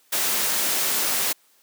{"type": "noise", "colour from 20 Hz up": "white", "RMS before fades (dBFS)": -23, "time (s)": [0.12, 1.33], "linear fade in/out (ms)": 10, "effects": ["white hiss -60 dBFS RMS until 1.62 s", "high-pass 200 Hz 12 dB/octave"]}